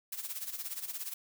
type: noise with tremolo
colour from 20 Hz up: blue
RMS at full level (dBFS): -37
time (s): 0.12-1.14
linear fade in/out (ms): 5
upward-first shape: sine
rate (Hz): 17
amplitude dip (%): 75
effects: none